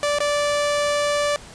sawtooth tone with dropouts, 584 Hz, D5, 10 cents flat, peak -15 dBFS, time 0.03-1.36 s, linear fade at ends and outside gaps 0 ms, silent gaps 0.186-0.204 s, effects pink hiss -42 dBFS RMS until 1.54 s + resampled to 22050 Hz

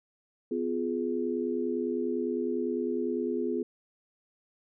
sine chord, F diminished, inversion second, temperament just, 251.4 / 349.2 / 419.1 Hz, Cb4 / F4 / Ab4, +31 / 0 / +16 cents, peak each -32 dBFS, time 0.51-3.63 s, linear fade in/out 5 ms, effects none

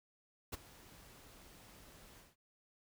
pink noise with ADSR envelope, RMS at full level -40 dBFS, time 0.52-2.36 s, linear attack 16 ms, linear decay 22 ms, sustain -19 dB, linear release 170 ms, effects none

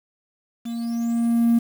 triangle tone with level ramp, 233.1 Hz, A#3, in tune, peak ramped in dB -25 to -10 dBFS, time 0.65-1.59 s, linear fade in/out 10 ms, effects tanh soft clip ceiling -10 dBFS + 7-bit

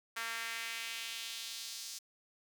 sawtooth tone with high-pass filter sweep, 228.5 Hz, A#3, 34 cents flat, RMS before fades -42 dBFS, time 0.16-1.99 s, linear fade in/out 10 ms, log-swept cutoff 1500 to 5400 Hz, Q 1.7, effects none

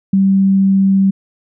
sine tone with ADSR envelope, 193.9 Hz, G3, 19 cents flat, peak -6 dBFS, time 0.13-1.11 s, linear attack 6 ms, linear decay 8 ms, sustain -2 dB, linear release 12 ms, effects none

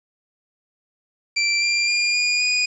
25% pulse tone with pitch steps, 2349 / 2378 / 2407 / 2436 / 2466 Hz, D7 / D7 / D7 / D#7 / D#7, 0 / +21 / +42 / -37 / -16 cents, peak -14 dBFS, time 1.36-2.66 s, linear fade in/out 10 ms, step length 260 ms, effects resampled to 22050 Hz + 8-bit

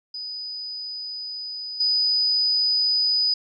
sine tone with level steps, 4978 Hz, D#8, in tune, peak -30 / -18 dBFS, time 0.14-3.34 s, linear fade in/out 5 ms, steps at 1.8 s, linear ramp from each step 5 ms, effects none

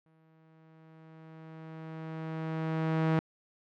sawtooth tone with exponential growth, 160 Hz, D#3, 49 cents sharp, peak -20 dBFS, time 0.06-3.19 s, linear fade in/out 0 ms, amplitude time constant 680 ms, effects low-pass 2000 Hz 12 dB/octave

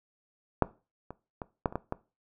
clicks, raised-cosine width 1 ms, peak -6 / -26 / -22 / -11 / -28 / -16 / -17 dBFS, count 7, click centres 0.623 / 1.106 / 1.418 / 1.658 / 1.725 / 1.756 / 1.924 s, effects noise-tail reverb RT60 0.3 s tail -19 dB re dry

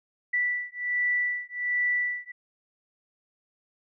sine beating tone pair, 1966 / 1967.3 Hz, B6 / B6, -8 / -7 cents, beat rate 1.3 Hz, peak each -28 dBFS, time 0.33-2.32 s, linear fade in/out 10 ms, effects none

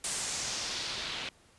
white noise with low-pass filter sweep, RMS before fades -36 dBFS, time 0.04-1.29 s, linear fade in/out 2 ms, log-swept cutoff 8900 to 3200 Hz, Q 2, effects pink hiss -62 dBFS RMS until 1.58 s + resampled to 24000 Hz

